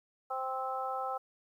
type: harmonic tone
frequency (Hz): 261.6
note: C4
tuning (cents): 0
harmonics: 2 / 3 / 4 / 5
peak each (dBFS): -40 / -36 / -43 / -38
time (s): 0.3-1.18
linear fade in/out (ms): 10
effects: 11-bit